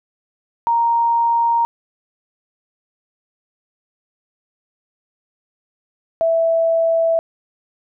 sine tone pair in turn, 932.3 / 659.2 Hz, A#5 / E5, 0 / 0 cents, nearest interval tritone, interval 600 cents, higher first, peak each -13 dBFS, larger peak neither, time 0.67-1.65 / 6.21-7.19 s, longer neither, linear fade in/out 0 ms, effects none

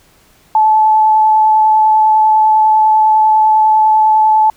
sine tone with vibrato, 867 Hz, A5, 26 cents flat, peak -6 dBFS, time 0.55-4.5 s, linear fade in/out 2 ms, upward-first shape square, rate 10 Hz, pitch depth 8 cents each way, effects pink hiss -49 dBFS RMS until 4.56 s

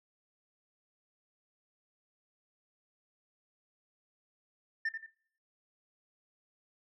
sine tone with echo, 1793 Hz, A6, 32 cents sharp, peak -27 dBFS, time 4.85-4.89 s, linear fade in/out 5 ms, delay 87 ms, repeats 2, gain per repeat -9 dB, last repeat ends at 5.064 s, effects noise-tail reverb RT60 0.6 s tail -22 dB re dry + tanh soft clip ceiling -29 dBFS

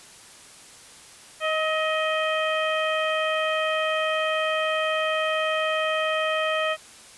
harmonic tone with a mistuned harmonic, 627 Hz, D#5, 13 cents sharp, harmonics 1 / 2 / 3 / 4 / 5, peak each -25 / -28 / -30 / -31 / -32 dBFS, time 1.4-6.77 s, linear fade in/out 50 ms, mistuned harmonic 2, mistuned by +25 cents, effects white hiss -47 dBFS RMS until 7.17 s + resampled to 24000 Hz

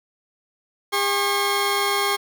15% pulse tone pair together, 403.4 / 1082 Hz, G4 / C#6, +50 / -42 cents, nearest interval octave + perfect fourth, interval 1708 cents, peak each -16 dBFS, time 0.92-2.17 s, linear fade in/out 20 ms, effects 8-bit

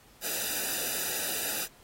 white noise with comb filter, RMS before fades -32 dBFS, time 0.21-1.68 s, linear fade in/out 50 ms, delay 0.92 ms, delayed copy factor -0.9, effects pink hiss -58 dBFS RMS until 1.83 s + AAC 48 kbps

